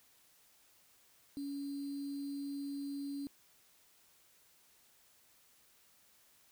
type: tone with sample-and-hold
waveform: sine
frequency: 281.1 Hz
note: C#4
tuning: 24 cents sharp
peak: -38 dBFS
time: 1.37-3.27 s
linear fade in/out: 0 ms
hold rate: 4410 Hz
effects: white hiss -67 dBFS RMS until 6.51 s